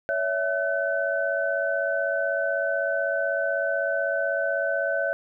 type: tone cluster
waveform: sine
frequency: 562 / 658 / 1515 Hz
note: C#5 / E5 / F#6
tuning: +24 / -3 / +40 cents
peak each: -27 dBFS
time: 0.09-5.13 s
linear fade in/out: 0 ms
effects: none